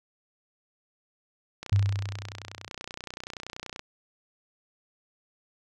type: click train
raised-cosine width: 0.2 ms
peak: -20 dBFS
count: 67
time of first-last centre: 1.63-3.794 s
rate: 30.5 Hz
type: tone with exponential decay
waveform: sine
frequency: 99.9 Hz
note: G2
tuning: 33 cents sharp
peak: -17 dBFS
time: 1.72-2.69 s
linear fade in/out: 5 ms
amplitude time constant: 210 ms
effects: none